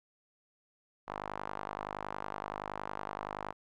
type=tone with band-pass filter; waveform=sawtooth; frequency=50.7 Hz; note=G#1; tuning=41 cents flat; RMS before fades=-41 dBFS; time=1.07-3.53 s; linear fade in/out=20 ms; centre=980 Hz; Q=2.1; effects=none